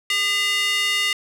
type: tone with high-pass filter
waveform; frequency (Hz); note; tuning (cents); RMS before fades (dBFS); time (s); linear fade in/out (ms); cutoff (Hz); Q
square; 405.3; G#4; -42; -21; 0.1-1.13; 2; 2400; 3.4
effects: low-pass 12000 Hz 12 dB/octave